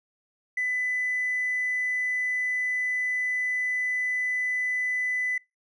sine tone with hard clipping, 2000 Hz, B6, 21 cents sharp, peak -25 dBFS, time 0.57-5.38 s, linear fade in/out 5 ms, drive 1 dB, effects noise-tail reverb RT60 0.2 s tail -23 dB re dry + resampled to 24000 Hz

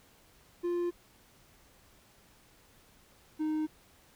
triangle tone pair in turn, 349.2 / 309.6 Hz, F4 / D#4, 0 / -9 cents, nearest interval major second, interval 209 cents, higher first, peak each -27 dBFS, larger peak neither, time 0.63-0.91 / 3.39-3.67 s, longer neither, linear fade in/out 20 ms, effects pink hiss -62 dBFS RMS until 4.15 s

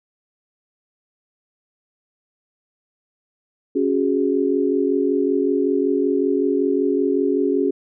sine chord, C# suspended fourth, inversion none, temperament equal, 277.2 / 370 / 415.3 Hz, C#4 / F#4 / G#4, 0 / 0 / 0 cents, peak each -20 / -21 / -21 dBFS, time 3.75-7.71 s, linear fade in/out 10 ms, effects none

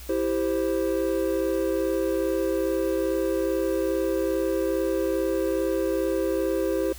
triangle chord, C major, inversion first, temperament equal, 329.6 / 392 / 523.3 Hz, E4 / G4 / C5, 0 / 0 / 0 cents, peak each -25 dBFS, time 0.09-6.93 s, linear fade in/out 5 ms, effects added 60 Hz sine -40 dBFS peak until 6.98 s + white hiss -45 dBFS RMS until 6.98 s

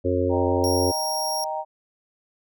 harmonic tone, 90.7 Hz, F#2, 34 cents flat, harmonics 1 / 3 / 4 / 5 / 6, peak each -26 / -26 / -26 / -26 / -26 dBFS, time 0.04-0.92 s, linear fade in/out 20 ms
sine chord, Eb major, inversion none, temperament equal, 622.3 / 784 / 932.3 Hz, Eb5 / G5 / Bb5, 0 / 0 / 0 cents, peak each -30 dBFS, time 0.29-1.65 s, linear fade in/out 50 ms
sawtooth tone, 5588 Hz, F8, in tune, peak -24 dBFS, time 0.64-1.44 s, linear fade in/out 0 ms
effects none

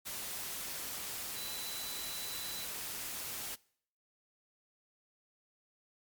sine tone in noise, 3984 Hz, B7, 14 cents sharp, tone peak -45 dBFS, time 1.35-2.66 s, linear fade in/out 20 ms, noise white, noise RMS -41 dBFS, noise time 0.05-3.56 s, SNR -7 dB, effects noise-tail reverb RT60 0.6 s tail -23 dB re dry + MP3 96 kbps

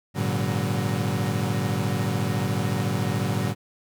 35% pulse tone cluster, 102.7 / 116.6 / 142.9 / 185.5 Hz, G#2 / A#2 / D3 / F#3, -19 / +1 / -47 / +5 cents, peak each -27 dBFS, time 0.14-3.55 s, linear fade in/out 50 ms, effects none

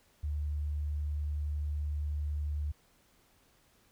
sine tone, 74.1 Hz, D2, 16 cents sharp, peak -31 dBFS, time 0.23-2.72 s, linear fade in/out 10 ms, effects pink hiss -67 dBFS RMS until 3.91 s

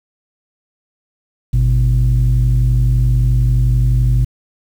sine tone pair together, 51.91 / 123.47 Hz, G#1 / B2, 0 / 0 cents, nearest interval octave + minor third, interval 1500 cents, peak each -11 dBFS, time 1.53-4.25 s, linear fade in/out 10 ms, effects tanh soft clip ceiling -6 dBFS + 7-bit

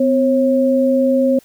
sine tone pair together, 255.1 / 541 Hz, C4 / C#5, -44 / -42 cents, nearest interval octave + minor second, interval 1302 cents, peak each -14 dBFS, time 0-1.39 s, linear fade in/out 5 ms, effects white hiss -51 dBFS RMS until 1.44 s

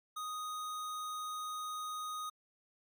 square tone, 1244.5 Hz, D#6, in tune, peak -39 dBFS, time 0.16-2.3 s, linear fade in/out 10 ms, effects MP3 96 kbps

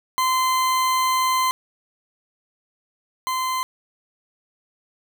40% pulse tone pair in turn, 1033 / 1033 Hz, C6 / C6, -22 / -22 cents, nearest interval unison, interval 0 cents, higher neither, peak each -17 / -21 dBFS, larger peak first, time 0.18-1.51 / 3.27-3.63 s, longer first, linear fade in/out 0 ms, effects none

